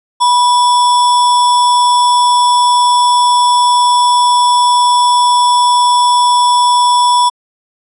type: tone with sample-and-hold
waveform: sine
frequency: 979 Hz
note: B5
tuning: 15 cents flat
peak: -6 dBFS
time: 0.2-7.3 s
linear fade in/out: 20 ms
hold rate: 4410 Hz
effects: resampled to 24000 Hz